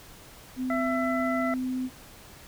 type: tone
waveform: sine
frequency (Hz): 256.2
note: C4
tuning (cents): -36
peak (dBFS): -27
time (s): 0.56-1.9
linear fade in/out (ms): 50
type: harmonic tone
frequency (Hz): 668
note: E5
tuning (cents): +23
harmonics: 1 / 2 / 3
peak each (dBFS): -29 / -32 / -34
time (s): 0.7-1.54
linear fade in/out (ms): 2
effects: pink hiss -49 dBFS RMS until 2.47 s